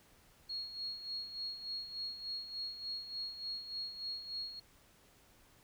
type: tone with tremolo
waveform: sine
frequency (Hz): 4304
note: C8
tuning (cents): +48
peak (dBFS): -37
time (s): 0.49-4.6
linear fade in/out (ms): 10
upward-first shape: sine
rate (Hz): 3.4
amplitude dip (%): 65
effects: pink hiss -65 dBFS RMS until 5.63 s